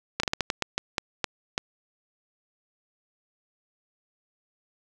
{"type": "slowing click train", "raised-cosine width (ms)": 0.2, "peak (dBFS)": -7, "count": 11, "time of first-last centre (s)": [0.2, 1.579], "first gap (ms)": 34, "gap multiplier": 1.29, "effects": []}